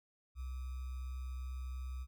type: tone with sample-and-hold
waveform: sine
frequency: 64.1 Hz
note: C2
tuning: 35 cents flat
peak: -39 dBFS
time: 0.35-2.07 s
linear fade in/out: 50 ms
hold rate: 1225 Hz
effects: none